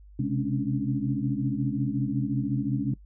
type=tone cluster; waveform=sine; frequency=128.4 / 133.9 / 209 / 273.5 / 287.6 Hz; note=C3 / C3 / G#3 / C#4 / D4; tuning=-32 / +40 / +11 / -23 / -36 cents; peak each=-31 dBFS; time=0.19-2.94 s; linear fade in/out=5 ms; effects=noise-tail reverb RT60 0.1 s tail -21 dB re dry + added 50 Hz sine -47 dBFS peak until 3.05 s